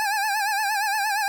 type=tone with vibrato; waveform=25% pulse; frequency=830.6 Hz; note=G#5; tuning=in tune; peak=-18 dBFS; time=0-1.28 s; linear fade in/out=0 ms; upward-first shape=sine; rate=8.6 Hz; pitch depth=95 cents each way; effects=none